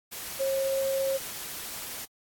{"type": "tone in noise", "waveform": "sine", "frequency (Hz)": 540, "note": "C#5", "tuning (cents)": -45, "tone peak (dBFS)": -25, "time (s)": [0.39, 1.18], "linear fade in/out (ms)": 20, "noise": "white", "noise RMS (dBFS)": -38, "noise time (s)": [0.11, 2.06], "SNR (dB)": 10, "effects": ["AAC 64 kbps"]}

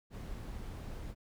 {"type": "noise", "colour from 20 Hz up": "brown", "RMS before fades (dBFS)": -43, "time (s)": [0.1, 1.15], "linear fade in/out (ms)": 50, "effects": []}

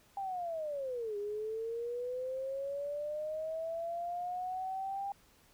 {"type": "linear two-way sweep", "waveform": "sine", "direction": "down then up", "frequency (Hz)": [801, 405.3, 801], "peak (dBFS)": -35, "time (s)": [0.17, 5.12], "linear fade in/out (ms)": 2, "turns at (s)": 1.17, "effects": ["pink hiss -65 dBFS RMS until 5.53 s"]}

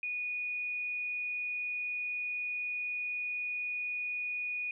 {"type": "tone", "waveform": "sine", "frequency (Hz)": 2464, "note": "D#7", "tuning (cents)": -17, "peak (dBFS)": -33, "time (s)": [0.03, 4.71], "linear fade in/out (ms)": 2, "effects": []}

